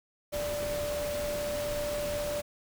sine tone in noise, 587.3 Hz, D5, in tune, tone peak -31 dBFS, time 0.32-2.42 s, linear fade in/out 20 ms, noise pink, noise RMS -38 dBFS, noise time 0.32-2.42 s, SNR +4 dB, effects none

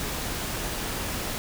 pink noise, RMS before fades -31 dBFS, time 0-1.38 s, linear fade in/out 0 ms, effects none

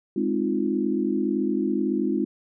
sine chord, F minor seventh, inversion first, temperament equal, 207.7 / 261.6 / 311.1 / 349.2 Hz, Ab3 / C4 / Eb4 / F4, 0 / 0 / 0 / 0 cents, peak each -27 dBFS, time 0.16-2.25 s, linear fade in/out 5 ms, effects none

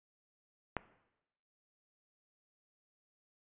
click, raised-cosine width 0.5 ms, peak -18 dBFS, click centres 0.767 s, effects noise-tail reverb RT60 0.9 s tail -17 dB re dry + resampled to 8000 Hz

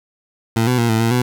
20% pulse tone with pitch steps, 113.3 / 125.2 / 117.4 / 111.6 / 115 / 124 Hz, A#2 / B2 / A#2 / A2 / A#2 / B2, -49 / +24 / +13 / +25 / -23 / +7 cents, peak -9 dBFS, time 0.56-1.22 s, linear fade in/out 5 ms, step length 110 ms, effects 8-bit

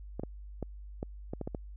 clicks, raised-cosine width 2 ms, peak -22 dBFS, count 8, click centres 0.196 / 0.235 / 0.627 / 1.029 / 1.335 / 1.413 / 1.475 / 1.548 s, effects added 50 Hz sine -43 dBFS peak until 1.76 s

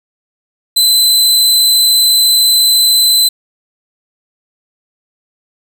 sawtooth tone, 4037 Hz, B7, 37 cents sharp, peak -4 dBFS, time 0.76-3.29 s, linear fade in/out 10 ms, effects none

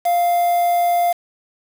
triangle tone with quantisation, 698.5 Hz, F5, in tune, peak -12 dBFS, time 0.05-1.13 s, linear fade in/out 10 ms, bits 5, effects none

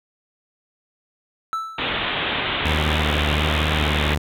triangle tone with exponential decay, 1318.5 Hz, E6, in tune, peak -18 dBFS, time 1.53-2.09 s, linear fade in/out 0 ms, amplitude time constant 120 ms
white low-pass noise, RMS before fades -24 dBFS, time 1.78-4.15 s, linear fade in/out 5 ms, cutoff 3700 Hz, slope 96 dB/octave
sawtooth tone with vibrato, 75.8 Hz, D#2, 45 cents flat, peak -16 dBFS, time 2.65-4.18 s, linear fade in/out 5 ms, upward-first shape square, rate 1.3 Hz, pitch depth 22 cents each way
effects none

